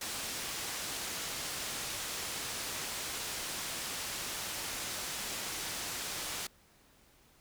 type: low-pass noise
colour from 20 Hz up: white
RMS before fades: -39 dBFS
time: 0.01-6.47 s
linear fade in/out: 5 ms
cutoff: 8600 Hz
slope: 12 dB/octave
effects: pink hiss -64 dBFS RMS until 7.4 s